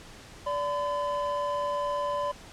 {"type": "tone pair together", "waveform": "triangle", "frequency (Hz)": [580.2, 1015], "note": ["D5", "B5"], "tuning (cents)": [-21, 47], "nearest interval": "minor seventh", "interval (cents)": 968, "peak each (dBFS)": -28, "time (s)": [0.46, 2.32], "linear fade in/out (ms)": 10, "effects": ["pink hiss -48 dBFS RMS until 2.52 s", "low-pass 8000 Hz 12 dB/octave"]}